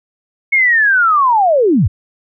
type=linear sweep; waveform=sine; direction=down; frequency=2200 to 66.8 Hz; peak=-8 dBFS; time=0.52-1.88 s; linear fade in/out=10 ms; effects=none